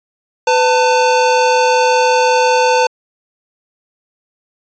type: tone pair together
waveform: square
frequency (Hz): 502 / 894.5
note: B4 / A5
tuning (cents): +28 / +28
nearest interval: minor seventh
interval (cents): 1000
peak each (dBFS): -13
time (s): 0.47-2.87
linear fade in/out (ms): 5
effects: resampled to 16000 Hz